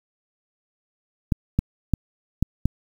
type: clicks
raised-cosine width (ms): 5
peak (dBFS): -6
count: 5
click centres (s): 1.322 / 1.59 / 1.937 / 2.426 / 2.656
effects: 7-bit